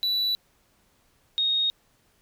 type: tone pair in turn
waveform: triangle / sine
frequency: 3951 / 3729 Hz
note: B7 / A#7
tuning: 0 / 0 cents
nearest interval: minor second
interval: 100 cents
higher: first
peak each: -21 dBFS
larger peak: neither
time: 0.03-0.35 / 1.38-1.7 s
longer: neither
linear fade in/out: 0 ms
effects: pink hiss -65 dBFS RMS until 2.21 s